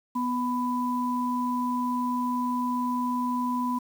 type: tone pair together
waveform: sine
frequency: 246.9 / 995.3 Hz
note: B3 / B5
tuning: 0 / +13 cents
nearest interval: 2 octaves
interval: 2413 cents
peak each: -27 / -28 dBFS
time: 0.15-3.79 s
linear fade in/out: 10 ms
effects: 8-bit